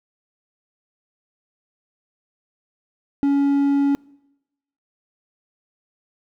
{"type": "tone", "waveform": "triangle", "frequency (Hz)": 280.8, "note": "C#4", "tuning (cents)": 22, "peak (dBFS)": -13, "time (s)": [3.23, 3.95], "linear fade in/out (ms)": 0, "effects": ["noise-tail reverb RT60 0.9 s tail -25 dB re dry"]}